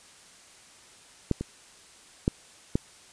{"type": "clicks", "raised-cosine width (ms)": 3, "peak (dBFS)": [-10, -18, -9, -10], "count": 4, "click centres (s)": [1.313, 1.41, 2.279, 2.755], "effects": ["white hiss -53 dBFS RMS until 3.12 s", "resampled to 22050 Hz"]}